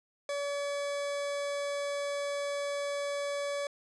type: tone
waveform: 40% pulse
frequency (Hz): 570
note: C#5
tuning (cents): +48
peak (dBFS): -31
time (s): 0.29-3.67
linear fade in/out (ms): 2
effects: resampled to 22050 Hz